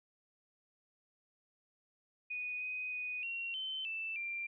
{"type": "tone with pitch steps", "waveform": "sine", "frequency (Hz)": [2478, 2502, 2485, 2741, 3074, 2651, 2372], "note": ["D#7", "D#7", "D#7", "F7", "G7", "E7", "D7"], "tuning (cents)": [-8, 9, -3, -33, -35, 9, 17], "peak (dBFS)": -37, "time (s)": [2.3, 4.47], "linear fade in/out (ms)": 10, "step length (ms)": 310, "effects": []}